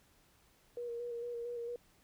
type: tone with vibrato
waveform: sine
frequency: 475.4 Hz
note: A#4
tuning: 34 cents sharp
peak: -38 dBFS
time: 0.77-1.76 s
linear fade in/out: 2 ms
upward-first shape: square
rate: 4.4 Hz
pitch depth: 21 cents each way
effects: pink hiss -68 dBFS RMS until 2.03 s